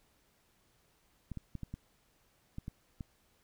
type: clicks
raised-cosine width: 5 ms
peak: -28 dBFS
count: 8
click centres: 1.317 / 1.373 / 1.553 / 1.633 / 1.74 / 2.584 / 2.681 / 3.008 s
effects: pink hiss -71 dBFS RMS until 3.43 s